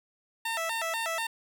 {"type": "tone with vibrato", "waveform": "15% pulse", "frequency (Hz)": 773, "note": "G5", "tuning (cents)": -24, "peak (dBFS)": -23, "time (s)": [0.45, 1.27], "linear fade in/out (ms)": 5, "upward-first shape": "square", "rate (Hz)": 4.1, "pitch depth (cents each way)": 280, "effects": []}